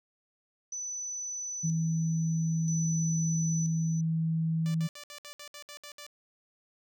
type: tone with tremolo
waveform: sine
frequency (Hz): 5990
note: F#8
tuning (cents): +20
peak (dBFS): -34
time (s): 0.72-4.01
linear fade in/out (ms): 5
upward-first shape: square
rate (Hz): 0.51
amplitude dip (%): 65
type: tone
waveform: sine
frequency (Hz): 162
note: E3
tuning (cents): -30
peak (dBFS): -26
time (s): 1.63-4.88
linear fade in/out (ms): 20
type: tone bursts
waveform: 5% pulse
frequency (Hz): 586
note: D5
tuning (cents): -4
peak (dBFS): -32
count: 10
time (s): 4.66-6.065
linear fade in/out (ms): 0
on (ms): 82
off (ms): 65
effects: none